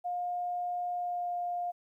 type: tone with pitch glide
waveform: sine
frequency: 711 to 705.7 Hz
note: F5 to F5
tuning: +31 to +18 cents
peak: -31 dBFS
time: 0.04-1.72 s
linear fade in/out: 20 ms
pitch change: -13 cents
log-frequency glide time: 0.92-1.35 s
effects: 12-bit